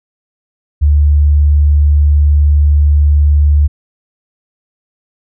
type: tone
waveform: sine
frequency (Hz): 73.42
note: D2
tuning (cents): 0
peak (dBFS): -5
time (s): 0.81-3.68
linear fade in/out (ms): 20
effects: none